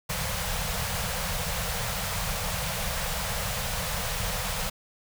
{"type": "band-stop noise", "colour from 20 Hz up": "pink", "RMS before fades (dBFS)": -30, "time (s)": [0.09, 4.7], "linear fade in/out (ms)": 10, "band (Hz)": [200, 460], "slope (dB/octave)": 96, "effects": []}